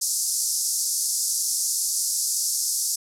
pink band-pass noise, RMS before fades -25 dBFS, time 0.01-2.96 s, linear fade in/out 10 ms, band 5100 to 12000 Hz, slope 48 dB/octave, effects none

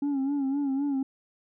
sine tone with vibrato, 277.2 Hz, C#4, in tune, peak -22 dBFS, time 0.02-1.03 s, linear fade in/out 5 ms, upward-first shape sine, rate 3.9 Hz, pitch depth 72 cents each way, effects tanh soft clip ceiling -24 dBFS

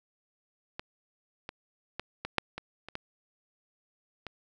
clicks, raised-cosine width 0.3 ms, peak -20 / -22 / -18 / -18 / -8 / -21 / -26 / -19 / -23 dBFS, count 9, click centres 0.795 / 1.491 / 1.996 / 2.25 / 2.383 / 2.58 / 2.886 / 2.954 / 4.267 s, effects none

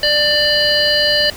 harmonic tone, 593 Hz, D5, 17 cents sharp, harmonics 1 / 3 / 5 / 7 / 8, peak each -18 / -18 / -18 / -18 / -18 dBFS, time 0.03-1.3 s, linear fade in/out 2 ms, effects pink hiss -33 dBFS RMS until 1.36 s

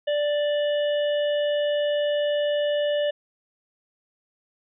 harmonic tone, 587.3 Hz, D5, in tune, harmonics 1 / 3 / 5 / 6, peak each -21 / -35 / -34 / -42 dBFS, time 0.07-3.11 s, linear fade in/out 10 ms, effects none

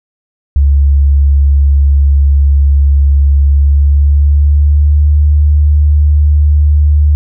sine tone with pitch glide, 70.2 to 74.03 Hz, C#2 to D2, +22 to +14 cents, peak -4 dBFS, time 0.56-7.15 s, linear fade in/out 0 ms, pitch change +92 cents, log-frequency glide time 3.39-5.1 s, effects none

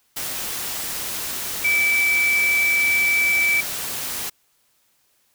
sine tone in noise, 2312 Hz, D7, 28 cents flat, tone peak -16 dBFS, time 1.64-3.61 s, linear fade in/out 10 ms, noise white, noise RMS -28 dBFS, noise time 0.16-4.3 s, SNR +9 dB, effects white hiss -64 dBFS RMS until 5.34 s

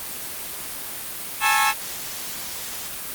20% pulse chord, A major seventh, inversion third, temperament equal with one note detuned, 830.6 / 880 / 1089.1 / 1318.5 Hz, G#5 / A5 / C#6 / E6, 0 / 0 / -31 / 0 cents, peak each -17 dBFS, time 1.4-1.74 s, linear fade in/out 50 ms, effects white hiss -32 dBFS RMS until 3.14 s + Opus 32 kbps

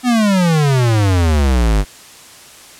square exponential sweep, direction down, 255.7 to 47.78 Hz, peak -11 dBFS, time 0.03-1.85 s, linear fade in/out 50 ms, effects white hiss -39 dBFS RMS until 2.79 s + low-pass 10000 Hz 12 dB/octave

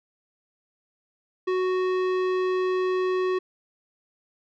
sine tone with tanh clipping, 370 Hz, F#4, in tune, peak -24 dBFS, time 1.47-3.39 s, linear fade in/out 10 ms, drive 16 dB, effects none

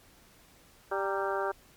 harmonic tone with a mistuned harmonic, 196 Hz, G3, in tune, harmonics 2 / 3 / 4 / 5 / 6 / 7 / 8, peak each -33 / -35 / -36 / -37 / -38 / -38 / -39 dBFS, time 0.91-1.52 s, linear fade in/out 10 ms, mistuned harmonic 5, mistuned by -84 cents, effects pink hiss -59 dBFS RMS until 1.76 s + MP3 96 kbps

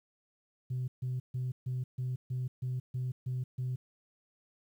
sine tone bursts, 127.1 Hz, C3, 50 cents flat, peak -30 dBFS, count 10, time 0.7-3.76 s, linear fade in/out 10 ms, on 180 ms, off 140 ms, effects tanh soft clip ceiling -29 dBFS + 11-bit

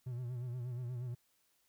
triangle tone with vibrato, 123.2 Hz, B2, 4 cents flat, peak -36 dBFS, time 0.06-1.15 s, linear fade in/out 10 ms, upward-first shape sine, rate 8.4 Hz, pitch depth 69 cents each way, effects white hiss -75 dBFS RMS until 1.68 s

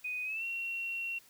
sine tone with pitch glide, 2492 to 2733 Hz, D#7 to F7, +2 to -38 cents, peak -34 dBFS, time 0.04-1.19 s, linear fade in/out 10 ms, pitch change +160 cents, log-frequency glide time 0.24-0.44 s, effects white hiss -61 dBFS RMS until 1.29 s

